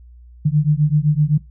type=beating tone pair; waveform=sine; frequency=146.5 / 154.3 Hz; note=D3 / D#3; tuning=-4 / -14 cents; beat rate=7.8 Hz; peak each=-15 / -16 dBFS; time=0.45-1.38 s; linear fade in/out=10 ms; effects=noise-tail reverb RT60 0.2 s tail -20 dB re dry + added 60 Hz sine -40 dBFS peak until 1.5 s